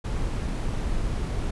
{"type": "noise", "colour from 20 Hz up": "brown", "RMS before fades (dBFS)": -27, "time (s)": [0.04, 1.51], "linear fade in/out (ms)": 10, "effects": ["resampled to 24000 Hz"]}